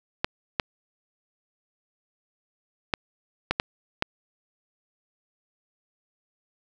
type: clicks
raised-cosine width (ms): 0.3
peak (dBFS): -6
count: 6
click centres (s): 0.245 / 0.598 / 2.938 / 3.51 / 3.599 / 4.024
effects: none